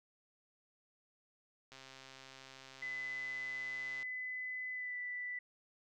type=click train; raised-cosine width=0.2 ms; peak=-36 dBFS; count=308; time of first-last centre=1.72-4.028 s; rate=133 Hz
type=tone with pitch glide; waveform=sine; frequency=2011 to 1978.7 Hz; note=B6 to B6; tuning=+31 to +3 cents; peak=-39 dBFS; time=2.82-5.39 s; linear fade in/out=5 ms; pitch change=-28 cents; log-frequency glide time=4.72-4.98 s
effects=none